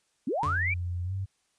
sine linear sweep, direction up, 200.2 to 2396 Hz, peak -26 dBFS, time 0.27-0.74 s, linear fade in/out 5 ms
sawtooth tone with exponential decay, 145.5 Hz, D3, 16 cents flat, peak -27 dBFS, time 0.43-0.71 s, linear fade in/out 0 ms, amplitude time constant 60 ms
sine tone with pitch glide, 88.3 to 96.29 Hz, F2 to G2, +20 to -30 cents, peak -29 dBFS, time 0.45-1.26 s, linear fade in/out 20 ms, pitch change +150 cents, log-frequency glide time 1.04-1.13 s
effects white hiss -72 dBFS RMS until 1.58 s + resampled to 22050 Hz

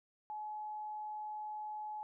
sine tone, 850 Hz, G#5, 40 cents sharp, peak -40 dBFS, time 0.3-2.03 s, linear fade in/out 0 ms, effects none

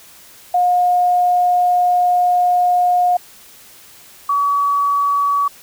sine tone pair in turn, 716 / 1136.6 Hz, F5 / C#6, +43 / +43 cents, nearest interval minor sixth, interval 800 cents, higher second, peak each -11 / -13 dBFS, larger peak first, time 0.54-3.17 / 4.29-5.48 s, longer first, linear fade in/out 5 ms, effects white hiss -43 dBFS RMS until 5.62 s

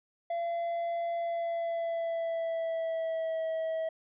triangle tone with pitch glide, 681 to 645.4 Hz, F5 to E5, -44 to -37 cents, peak -28 dBFS, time 0.3-3.89 s, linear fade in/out 5 ms, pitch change -93 cents, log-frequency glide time 1.16-3.46 s, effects resampled to 8000 Hz

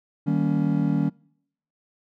triangle chord, Eb dominant seventh, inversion none, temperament just, 155.56 / 194.45 / 233.3 / 280 Hz, Eb3 / G3 / Bb3 / Db4, 0 / -14 / +2 / +18 cents, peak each -22 / -24 / -26 / -23 dBFS, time 0.26-1.1 s, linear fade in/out 20 ms, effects noise-tail reverb RT60 0.7 s tail -26 dB re dry

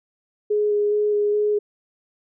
sine tone with vibrato, 416.6 Hz, G#4, 5 cents sharp, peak -17 dBFS, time 0.5-1.59 s, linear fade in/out 10 ms, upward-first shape square, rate 2.4 Hz, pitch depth 10 cents each way, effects none

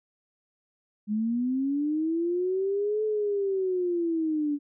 sine linear two-way sweep, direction up then down, 205.7 to 433.4 to 285.5 Hz, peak -24 dBFS, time 1.07-4.59 s, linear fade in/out 50 ms, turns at 3.04 s, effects none

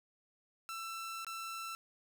sawtooth tone with dropouts, 1336 Hz, E6, 23 cents sharp, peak -37 dBFS, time 0.69-1.75 s, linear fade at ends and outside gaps 0 ms, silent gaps 1.247-1.267 s, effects none

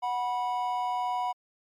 triangle tone pair together, 737 / 979 Hz, F#5 / B5, -7 / -15 cents, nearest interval perfect fourth, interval 492 cents, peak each -28 dBFS, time 0.02-1.33 s, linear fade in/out 20 ms, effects MP3 96 kbps

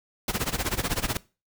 pink noise with tremolo, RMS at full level -25 dBFS, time 0.28-1.17 s, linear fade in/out 2 ms, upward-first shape sine, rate 16 Hz, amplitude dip 90%, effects noise-tail reverb RT60 0.3 s tail -20 dB re dry

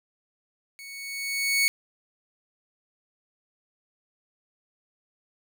sawtooth tone with level ramp, 2220 Hz, C#7, 2 cents sharp, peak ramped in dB -38 to -15 dBFS, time 0.79-1.68 s, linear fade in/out 0 ms, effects none

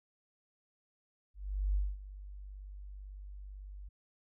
sine tone with ADSR envelope, 49 Hz, G1, in tune, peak -27 dBFS, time 1.34-3.89 s, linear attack 410 ms, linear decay 220 ms, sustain -17 dB, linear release 10 ms, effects none

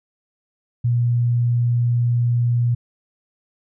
sine tone with vibrato, 120 Hz, B2, 49 cents flat, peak -15 dBFS, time 0.84-2.75 s, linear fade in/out 10 ms, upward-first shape triangle, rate 20 Hz, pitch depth 9 cents each way, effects none

